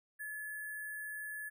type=tone with sample-and-hold; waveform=sine; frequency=1713 Hz; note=A6; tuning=47 cents flat; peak=-40 dBFS; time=0.19-1.5 s; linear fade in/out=20 ms; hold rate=11025 Hz; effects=none